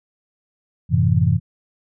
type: chord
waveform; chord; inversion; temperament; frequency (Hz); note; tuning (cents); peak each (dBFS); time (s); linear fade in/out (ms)
sine; F# half-diminished seventh; none; equal; 92.5 / 110 / 130.81 / 164.81; F#2 / A2 / C3 / E3; 0 / 0 / 0 / 0; -19; 0.89-1.4; 50
effects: none